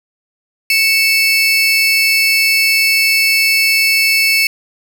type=tone pair together; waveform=30% pulse; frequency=2217 / 2637 Hz; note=C#7 / E7; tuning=0 / 0 cents; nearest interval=minor third; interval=300 cents; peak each=-10 dBFS; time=0.7-4.47 s; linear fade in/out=2 ms; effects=none